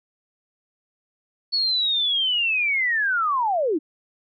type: linear sweep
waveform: sine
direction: down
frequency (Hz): 4435 to 277.2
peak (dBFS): -19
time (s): 1.52-3.79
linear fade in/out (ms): 20
effects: none